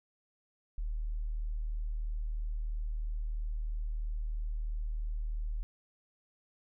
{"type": "tone", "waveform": "sine", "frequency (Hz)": 38.48, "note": "D#1", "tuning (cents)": -18, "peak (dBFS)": -32, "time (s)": [0.78, 5.63], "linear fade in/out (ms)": 0, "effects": []}